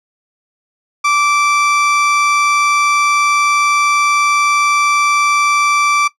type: tone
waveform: 30% pulse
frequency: 1167 Hz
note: D6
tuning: 11 cents flat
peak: -8 dBFS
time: 1.04-6.08 s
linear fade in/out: 10 ms
effects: noise-tail reverb RT60 0.1 s tail -17 dB re dry + low-pass 7000 Hz 12 dB/octave